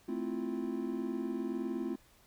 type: chord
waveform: triangle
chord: F major seventh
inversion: first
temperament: equal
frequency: 220 / 261.6 / 329.6 / 349.2 Hz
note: A3 / C4 / E4 / F4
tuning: 0 / 0 / 0 / 0 cents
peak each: -38 / -36 / -39 / -37 dBFS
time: 0.08-1.96 s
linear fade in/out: 10 ms
effects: pink hiss -64 dBFS RMS until 2.26 s